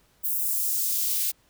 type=noise with high-pass filter sweep; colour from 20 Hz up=blue; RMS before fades=-26 dBFS; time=0.23-1.32 s; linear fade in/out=20 ms; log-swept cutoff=12000 to 2600 Hz; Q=0.83; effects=pink hiss -63 dBFS RMS until 1.49 s